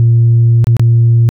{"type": "tone with dropouts", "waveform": "sine", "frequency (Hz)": 116.54, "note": "A#2", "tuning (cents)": 0, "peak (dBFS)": -3, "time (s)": [0, 1.29], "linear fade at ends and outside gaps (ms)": 0, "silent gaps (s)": [[0.643, 0.67], [0.767, 0.796]], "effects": ["tanh soft clip ceiling -2 dBFS"]}